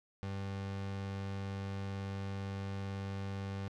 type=tone; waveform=30% pulse; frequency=97.9 Hz; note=G2; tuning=2 cents flat; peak=-35 dBFS; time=0.23-3.68 s; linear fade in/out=0 ms; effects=low-pass 5000 Hz 12 dB/octave + 12-bit